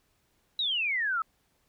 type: exponential sweep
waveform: sine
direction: down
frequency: 3951 to 1271 Hz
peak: -26 dBFS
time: 0.59-1.22 s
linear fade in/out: 2 ms
effects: pink hiss -71 dBFS RMS until 1.68 s